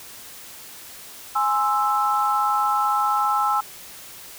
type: chord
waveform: sine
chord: Ab augmented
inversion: none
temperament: equal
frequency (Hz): 830.6 / 1046.5 / 1318.5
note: Ab5 / C6 / E6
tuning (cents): 0 / 0 / 0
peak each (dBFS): -22 / -26 / -21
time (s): 1.35-3.61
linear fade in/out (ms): 10
effects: white hiss -41 dBFS RMS until 4.38 s